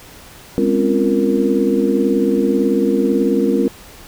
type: tone cluster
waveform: sine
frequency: 205.2 / 257.6 / 275.8 / 346.3 / 464.8 Hz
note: G#3 / C4 / C#4 / F4 / A#4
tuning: -21 / -27 / -9 / -15 / -5 cents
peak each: -19 dBFS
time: 0.58-3.68 s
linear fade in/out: 0 ms
effects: pink hiss -40 dBFS RMS until 4.07 s